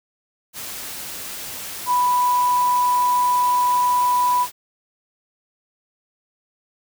sine tone in noise, 987.8 Hz, B5, in tune, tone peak -15 dBFS, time 1.86-4.47 s, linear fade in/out 50 ms, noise white, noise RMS -32 dBFS, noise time 0.53-4.52 s, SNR +14 dB, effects none

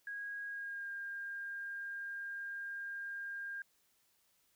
sine tone with pitch glide, 1642 to 1606.4 Hz, G#6 to G6, -20 to +42 cents, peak -40 dBFS, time 0.07-3.62 s, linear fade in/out 2 ms, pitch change -38 cents, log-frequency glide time 0.47-0.9 s, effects white hiss -74 dBFS RMS until 4.55 s

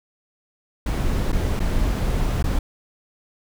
brown noise with dropouts, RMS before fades -21 dBFS, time 0.86-2.59 s, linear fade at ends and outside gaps 5 ms, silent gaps 1.32-1.327 / 1.595-1.601 / 2.427-2.44 s, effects none

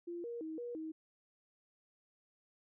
sine tone with pitch steps, 344.9 / 471.5 / 317.5 / 480.4 / 317.1 Hz, F4 / A#4 / D#4 / B4 / D#4, -22 / +20 / +35 / -48 / +33 cents, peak -40 dBFS, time 0.07-0.92 s, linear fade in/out 10 ms, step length 170 ms, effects none

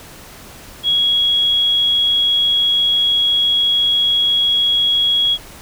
sine tone, 3322 Hz, G#7, in tune, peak -12 dBFS, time 0.83-5.38 s, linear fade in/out 50 ms, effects pink hiss -38 dBFS RMS until 5.61 s

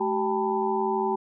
sine tone cluster, 215.3 / 383 / 797 / 889 / 987 Hz, A3 / G4 / G5 / A5 / B5, -37 / -40 / +28 / +18 / -1 cents, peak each -32 / -26 / -31 / -29 / -32 dBFS, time 0-1.16 s, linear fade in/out 10 ms, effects none

